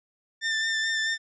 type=tone with vibrato; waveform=sawtooth; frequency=1787 Hz; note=A6; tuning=26 cents sharp; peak=-21 dBFS; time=0.41-1.18 s; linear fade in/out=50 ms; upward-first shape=sine; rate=4.6 Hz; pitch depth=20 cents each way; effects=resampled to 16000 Hz